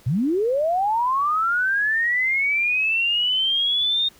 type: linear sweep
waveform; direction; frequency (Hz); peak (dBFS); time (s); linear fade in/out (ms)
sine; up; 105.2 to 3693; -18; 0.06-4.09; 10
effects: pink hiss -52 dBFS RMS until 4.19 s